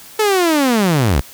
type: linear sweep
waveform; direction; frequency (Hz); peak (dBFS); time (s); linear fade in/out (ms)
sawtooth; down; 440 to 55; -8; 0.19-1.21; 5
effects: white hiss -39 dBFS RMS until 1.33 s